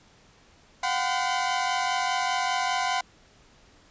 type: tone cluster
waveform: sawtooth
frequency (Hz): 719 / 764 / 1017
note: F#5 / G5 / C6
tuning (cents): -50 / -45 / -50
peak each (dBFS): -25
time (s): 0.83-3.01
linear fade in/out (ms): 5
effects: pink hiss -57 dBFS RMS until 3.9 s + resampled to 16000 Hz